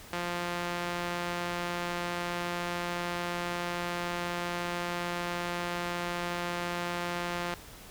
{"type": "tone with band-pass filter", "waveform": "sawtooth", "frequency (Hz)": 174.61, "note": "F3", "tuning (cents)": 0, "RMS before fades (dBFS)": -34, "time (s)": [0.13, 7.54], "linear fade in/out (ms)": 0, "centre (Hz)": 1700, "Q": 0.51, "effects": ["pink hiss -49 dBFS RMS until 7.9 s"]}